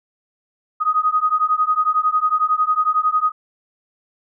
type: beating tone pair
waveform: sine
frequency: 1244.5 / 1255.5 Hz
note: D#6 / D#6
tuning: 0 / +15 cents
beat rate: 11 Hz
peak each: -18 / -18 dBFS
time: 0.8-3.32 s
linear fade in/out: 20 ms
effects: none